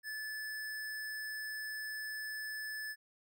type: tone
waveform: square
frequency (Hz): 1735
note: A6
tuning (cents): -25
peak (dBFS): -40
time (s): 0.03-2.96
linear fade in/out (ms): 50
effects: none